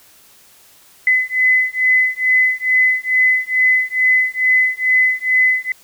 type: beating tone pair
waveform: sine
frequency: 2020 / 2022.3 Hz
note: B6 / B6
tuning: +39 / +41 cents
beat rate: 2.3 Hz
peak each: -15 dBFS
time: 1.07-5.72 s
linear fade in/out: 2 ms
effects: white hiss -48 dBFS RMS until 5.83 s